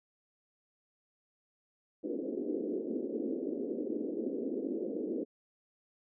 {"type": "band-pass noise", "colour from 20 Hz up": "pink", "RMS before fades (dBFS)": -36, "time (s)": [2.03, 5.25], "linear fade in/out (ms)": 20, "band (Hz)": [240, 480], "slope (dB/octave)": 48, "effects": []}